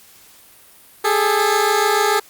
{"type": "tone pair together", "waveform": "15% pulse", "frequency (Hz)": [406.1, 432.9], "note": ["G#4", "A4"], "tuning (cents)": [-39, -28], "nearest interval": "minor second", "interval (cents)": 111, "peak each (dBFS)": -11, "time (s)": [1.04, 2.2], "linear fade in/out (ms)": 10, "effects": ["white hiss -47 dBFS RMS until 2.29 s", "Opus 48 kbps"]}